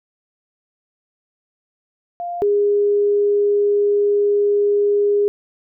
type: tone pair in turn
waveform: sine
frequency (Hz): 698.5 / 409.4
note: F5 / G#4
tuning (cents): 0 / -25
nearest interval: major sixth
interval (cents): 925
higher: first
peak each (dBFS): -23 / -13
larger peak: second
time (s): 2.2-2.42 / 2.42-5.28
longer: second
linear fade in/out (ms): 0
effects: none